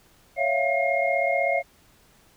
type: tone cluster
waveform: sine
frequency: 556 / 665 / 701 / 2140 Hz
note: C#5 / E5 / F5 / C7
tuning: +5 / +15 / +6 / +38 cents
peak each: -26 dBFS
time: 0.36-1.63 s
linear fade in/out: 50 ms
effects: pink hiss -58 dBFS RMS until 2.36 s